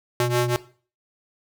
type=ring-modulated tone; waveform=sawtooth; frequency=243.4 Hz; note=B3; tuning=25 cents flat; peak=-13 dBFS; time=0.2-0.56 s; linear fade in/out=0 ms; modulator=119 Hz; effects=noise-tail reverb RT60 0.4 s tail -17 dB re dry